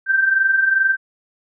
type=tone pair together; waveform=sine; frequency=1543.5 / 1566 Hz; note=G6 / G6; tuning=-27 / -2 cents; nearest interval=unison; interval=25 cents; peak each=-21 / -14 dBFS; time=0.06-0.97 s; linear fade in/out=50 ms; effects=none